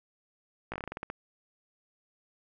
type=slowing click train; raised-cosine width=0.5 ms; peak=-21 dBFS; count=11; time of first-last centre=0.72-1.101 s; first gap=17 ms; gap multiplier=1.17; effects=none